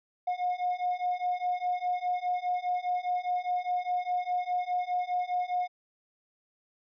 triangle beating tone pair, 718 / 722.9 Hz, F5 / F#5, +48 / -40 cents, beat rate 4.9 Hz, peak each -28 / -27 dBFS, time 0.27-5.68 s, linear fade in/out 10 ms, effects tanh soft clip ceiling -23 dBFS + resampled to 11025 Hz

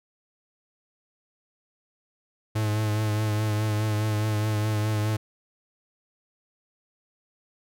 45% pulse tone with vibrato, 107 Hz, A2, 48 cents flat, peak -23 dBFS, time 2.55-5.17 s, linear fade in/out 10 ms, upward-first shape triangle, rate 4.8 Hz, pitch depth 39 cents each way, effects none

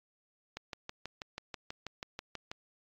click train, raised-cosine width 0.2 ms, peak -22 dBFS, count 13, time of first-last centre 0.57-2.515 s, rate 6.17 Hz, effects low-pass 6000 Hz 12 dB/octave + AAC 32 kbps

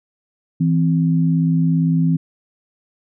sine tone pair together, 163.99 / 261.6 Hz, E3 / C4, -9 / 0 cents, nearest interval minor sixth, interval 809 cents, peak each -14 / -20 dBFS, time 0.6-2.17 s, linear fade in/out 10 ms, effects none

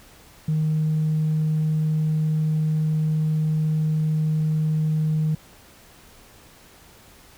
triangle tone with tanh clipping, 155.56 Hz, D#3, in tune, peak -19 dBFS, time 0.48-5.35 s, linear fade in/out 5 ms, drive 5 dB, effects pink hiss -50 dBFS RMS until 7.37 s

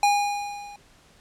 square tone with level ramp, 817 Hz, G#5, 29 cents flat, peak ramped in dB -16 to -41 dBFS, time 0.03-0.76 s, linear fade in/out 2 ms, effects pink hiss -56 dBFS RMS until 1.2 s + low-pass 9000 Hz 12 dB/octave

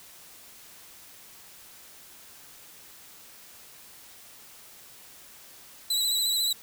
sawtooth tone with vibrato, 3951 Hz, B7, in tune, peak -21 dBFS, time 5.9-6.53 s, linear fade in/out 5 ms, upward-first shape sine, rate 14 Hz, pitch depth 46 cents each way, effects white hiss -50 dBFS RMS until 6.62 s

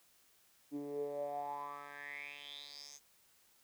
10% pulse tone with band-pass filter sweep, 143.7 Hz, D3, 37 cents flat, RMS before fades -44 dBFS, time 0.71-3 s, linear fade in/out 50 ms, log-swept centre 290 to 6600 Hz, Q 8, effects white hiss -69 dBFS RMS until 3.63 s

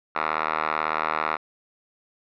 5% pulse tone with band-pass filter, 78.1 Hz, D#2, 7 cents sharp, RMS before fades -26 dBFS, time 0.15-1.37 s, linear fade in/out 10 ms, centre 1400 Hz, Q 5.1, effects resampled to 11025 Hz

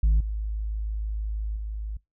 sine tone with level steps, 53.1 Hz, G#1, 39 cents sharp, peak -14 / -26 / -29 dBFS, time 0.03-1.97 s, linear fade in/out 5 ms, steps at 0.2 / 1.56 s, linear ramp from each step 5 ms, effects noise-tail reverb RT60 0.2 s tail -24 dB re dry + tanh soft clip ceiling -16 dBFS

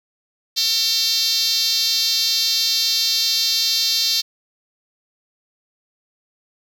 5% pulse tone with high-pass filter, 452.6 Hz, A4, 49 cents sharp, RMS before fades -19 dBFS, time 0.56-4.22 s, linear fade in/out 20 ms, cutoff 4300 Hz, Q 3.5, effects none

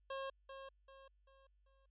25% pulse tone with echo, 540 Hz, C#5, 45 cents flat, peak -38 dBFS, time 0.1-0.3 s, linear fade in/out 5 ms, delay 390 ms, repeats 4, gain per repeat -8 dB, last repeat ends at 1.86 s, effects added 50 Hz sine -70 dBFS peak until 1.9 s + resampled to 8000 Hz

